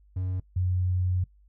triangle / sine tone pair in turn, 92.5 / 91.12 Hz, F#2 / F#2, 0 / -26 cents, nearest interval unison, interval 26 cents, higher first, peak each -25 / -23 dBFS, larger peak second, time 0.16-0.4 / 0.56-1.24 s, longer second, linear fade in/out 5 ms, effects noise-tail reverb RT60 0.1 s tail -20 dB re dry + added 50 Hz sine -55 dBFS peak until 1.48 s

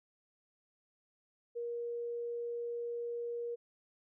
sine tone, 473.3 Hz, A#4, 26 cents sharp, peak -36 dBFS, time 1.55-3.56 s, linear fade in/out 20 ms, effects none

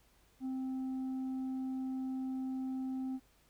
triangle tone with tanh clipping, 261.5 Hz, C4, 1 cent flat, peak -36 dBFS, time 0.4-3.2 s, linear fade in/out 50 ms, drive 8 dB, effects added 50 Hz sine -70 dBFS peak until 3.49 s + pink hiss -69 dBFS RMS until 3.49 s

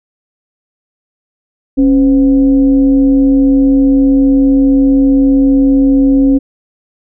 sine tone with frequency modulation, 273.6 Hz, C#4, 23 cents flat, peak -5 dBFS, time 1.77-6.39 s, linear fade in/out 20 ms, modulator 236 Hz, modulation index 0.39, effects none

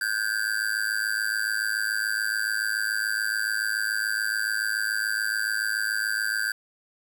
square tone with amplitude modulation, 1568 Hz, G6, in tune, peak -21 dBFS, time 0.01-6.52 s, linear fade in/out 5 ms, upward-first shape sine, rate 107 Hz, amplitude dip 100%, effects 8-bit

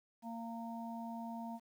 harmonic tone, 230 Hz, A#3, 23 cents flat, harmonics 1 / 3 / 4, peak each -43 / -48 / -48 dBFS, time 0.22-1.6 s, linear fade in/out 50 ms, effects 11-bit

